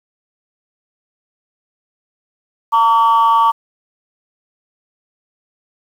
sine tone pair together, 911 / 1140.8 Hz, A#5 / C#6, -40 / +49 cents, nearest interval major third, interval 389 cents, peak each -10 dBFS, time 2.72-3.52 s, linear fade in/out 20 ms, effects tanh soft clip ceiling -5 dBFS + 7-bit

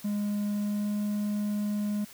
triangle tone with pitch glide, 206.2 to 207.6 Hz, G#3 to G#3, -12 to 0 cents, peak -25 dBFS, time 0.04-2.05 s, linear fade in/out 10 ms, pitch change +12 cents, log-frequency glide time 0.54-0.97 s, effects white hiss -50 dBFS RMS until 2.13 s

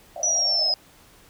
pink band-pass noise, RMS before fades -35 dBFS, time 0.16-0.74 s, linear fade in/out 0 ms, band 580 to 750 Hz, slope 96 dB/octave
sine linear sweep, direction down, 5920 to 5040 Hz, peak -19 dBFS, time 0.23-0.74 s, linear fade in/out 2 ms
effects pink hiss -53 dBFS RMS until 1.29 s

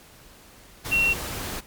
sine tone in noise, 2730 Hz, F7, 40 cents flat, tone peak -18 dBFS, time 0.91-1.14 s, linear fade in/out 20 ms, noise pink, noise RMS -32 dBFS, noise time 0.84-1.61 s, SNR +11 dB, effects pink hiss -50 dBFS RMS until 1.66 s + MP3 96 kbps

